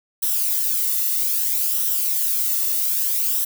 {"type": "noise with flanger", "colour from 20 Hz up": "violet", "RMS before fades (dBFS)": -21, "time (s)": [0.22, 3.45], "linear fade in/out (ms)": 10, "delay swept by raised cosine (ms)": [0.43, 1.28], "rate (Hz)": 0.62, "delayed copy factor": -0.55, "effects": []}